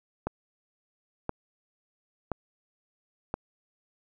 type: click train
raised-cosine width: 1 ms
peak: -15 dBFS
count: 4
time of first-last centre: 0.27-3.341 s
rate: 0.977 Hz
effects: none